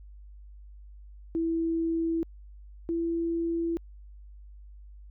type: tone pair in turn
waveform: sine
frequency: 329.6 / 334.8 Hz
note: E4 / E4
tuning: 0 / +27 cents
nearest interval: unison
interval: 27 cents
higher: second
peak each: -25 / -26 dBFS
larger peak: first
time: 1.35-2.23 / 2.89-3.77 s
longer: neither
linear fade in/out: 0 ms
effects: added 50 Hz sine -45 dBFS peak until 5.1 s